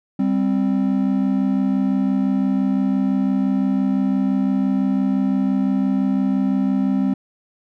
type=tone pair together; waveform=triangle; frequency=196.73 / 262.6 Hz; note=G3 / C4; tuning=+6 / +6 cents; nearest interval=perfect fourth; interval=500 cents; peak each=-17 dBFS; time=0.19-7.14 s; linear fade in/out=5 ms; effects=none